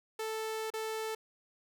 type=tone with dropouts; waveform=sawtooth; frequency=440 Hz; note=A4; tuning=in tune; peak=-31 dBFS; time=0.19-1.15 s; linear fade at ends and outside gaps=5 ms; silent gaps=0.703-0.737 s; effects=none